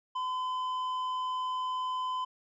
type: tone with hard clipping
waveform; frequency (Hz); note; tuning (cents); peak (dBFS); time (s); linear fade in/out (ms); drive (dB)
triangle; 1017; C6; -50; -32; 0.15-2.25; 10; 9
effects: resampled to 16000 Hz